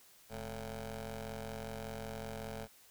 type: ring-modulated tone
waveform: 15% pulse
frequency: 116.54 Hz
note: A#2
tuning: in tune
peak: -32 dBFS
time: 0.29-2.68 s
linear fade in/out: 50 ms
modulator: 327 Hz
effects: white hiss -62 dBFS RMS until 2.9 s